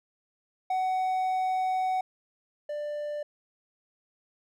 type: tone pair in turn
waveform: triangle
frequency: 748 / 591.6 Hz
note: F#5 / D5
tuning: +19 / +13 cents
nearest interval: major third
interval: 406 cents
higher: first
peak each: -23 / -29 dBFS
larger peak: first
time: 0.7-2.01 / 2.69-3.23 s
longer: first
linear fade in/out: 5 ms
effects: none